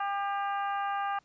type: harmonic tone with a mistuned harmonic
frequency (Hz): 400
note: G4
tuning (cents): +35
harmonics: 2 / 3 / 4 / 5 / 6 / 7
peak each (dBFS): -31 / -34 / -39 / -49 / -51 / -48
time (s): 0-1.19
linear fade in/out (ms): 5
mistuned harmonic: 5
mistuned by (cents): -25
effects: pink hiss -68 dBFS RMS until 1.24 s + resampled to 16000 Hz